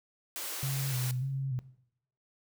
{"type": "high-pass noise", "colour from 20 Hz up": "white", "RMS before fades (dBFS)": -38, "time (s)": [0.36, 1.11], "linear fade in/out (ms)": 0, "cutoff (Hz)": 280, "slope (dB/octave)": 96}
{"type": "tone with vibrato", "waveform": "sine", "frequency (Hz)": 130.81, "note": "C3", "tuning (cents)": 0, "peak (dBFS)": -30, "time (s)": [0.63, 1.59], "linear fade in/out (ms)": 0, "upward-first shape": "square", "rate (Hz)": 1.7, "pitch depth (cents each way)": 59}
{"effects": ["noise-tail reverb RT60 0.7 s tail -17 dB re dry"]}